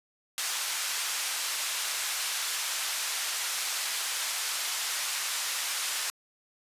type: band-pass noise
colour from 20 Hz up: white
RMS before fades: -32 dBFS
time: 0.38-6.1 s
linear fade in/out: 0 ms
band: 1000 to 8600 Hz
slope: 12 dB/octave
effects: resampled to 32000 Hz